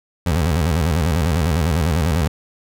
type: tone with vibrato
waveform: 25% pulse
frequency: 80.8 Hz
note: E2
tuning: 34 cents flat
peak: -12 dBFS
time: 0.26-2.28 s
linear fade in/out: 5 ms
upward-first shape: square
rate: 10 Hz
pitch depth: 140 cents each way
effects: none